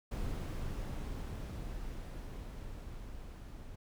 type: noise with level ramp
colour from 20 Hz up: brown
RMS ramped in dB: -37 to -48 dBFS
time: 0.11-3.76 s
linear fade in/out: 10 ms
effects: none